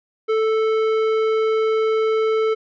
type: tone with tanh clipping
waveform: sine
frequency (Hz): 440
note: A4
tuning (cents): 0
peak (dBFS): -18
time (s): 0.28-2.55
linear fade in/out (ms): 20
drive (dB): 13
effects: none